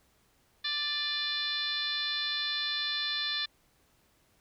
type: harmonic tone with a mistuned harmonic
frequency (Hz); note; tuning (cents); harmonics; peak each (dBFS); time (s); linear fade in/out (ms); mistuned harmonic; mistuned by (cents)
587.3; D5; 0; 2 / 3 / 4 / 5 / 6 / 7 / 8 / 9; -45 / -37 / -43 / -45 / -33 / -35 / -44 / -45; 0.64-3.46; 10; 4; +37
effects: pink hiss -68 dBFS RMS until 4.4 s